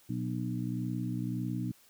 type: harmonic tone with a mistuned harmonic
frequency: 61.74 Hz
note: B1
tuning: in tune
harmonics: 2 / 3 / 4 / 5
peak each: -35 / -37 / -38 / -39 dBFS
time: 0.09-1.72 s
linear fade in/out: 10 ms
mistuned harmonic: 5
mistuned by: -20 cents
effects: white hiss -62 dBFS RMS until 1.89 s